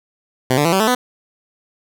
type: tone with pitch steps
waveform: 10% pulse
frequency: 128.5 / 146.76 / 167.61 / 191.42 / 218.6 / 249.7 Hz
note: C3 / D3 / E3 / G3 / A3 / B3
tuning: -31 / -1 / +29 / -41 / -11 / +19 cents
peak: -5 dBFS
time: 0.5-0.95 s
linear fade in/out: 5 ms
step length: 75 ms
effects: none